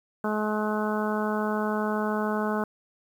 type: harmonic tone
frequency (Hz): 212.8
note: G#3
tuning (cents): +42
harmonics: 1 / 2 / 3 / 4 / 5 / 6 / 7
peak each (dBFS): -28 / -31 / -33 / -34 / -35 / -36 / -36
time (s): 0.24-2.64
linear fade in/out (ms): 2
effects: 9-bit